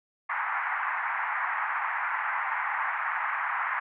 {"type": "band-pass noise", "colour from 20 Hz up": "pink", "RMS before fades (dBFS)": -30, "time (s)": [0.29, 3.8], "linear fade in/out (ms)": 10, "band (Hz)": [850, 2100], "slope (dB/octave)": 48, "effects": []}